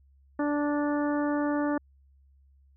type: harmonic tone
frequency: 292.6 Hz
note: D4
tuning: 6 cents flat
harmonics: 1 / 2 / 3 / 4 / 5 / 6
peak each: -26 / -32 / -36 / -38 / -40 / -42 dBFS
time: 0.39-1.78 s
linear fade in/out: 5 ms
effects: added 68 Hz sine -57 dBFS peak until 2.76 s

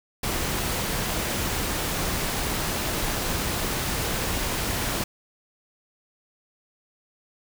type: noise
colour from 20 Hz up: pink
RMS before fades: -27 dBFS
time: 0.23-5.04 s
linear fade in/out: 5 ms
effects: none

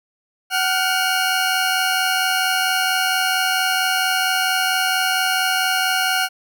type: tone pair together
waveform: 20% pulse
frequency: 752.2 / 1420 Hz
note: F#5 / F6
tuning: +28 / +28 cents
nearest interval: major seventh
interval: 1100 cents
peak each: -15 dBFS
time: 0.5-6.29 s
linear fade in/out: 50 ms
effects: none

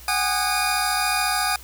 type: tone cluster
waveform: 25% pulse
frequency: 744 / 818 / 1226 / 4862 Hz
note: F#5 / G#5 / D#6 / D#8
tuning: +9 / -26 / -26 / -41 cents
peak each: -22 dBFS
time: 0.08-1.56 s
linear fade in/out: 2 ms
effects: added 60 Hz sine -43 dBFS peak until 1.63 s + white hiss -45 dBFS RMS until 1.63 s

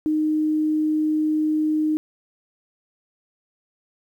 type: tone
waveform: sine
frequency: 308.5 Hz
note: D#4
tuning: 15 cents flat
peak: -18 dBFS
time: 0.06-1.97 s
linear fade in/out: 0 ms
effects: 9-bit

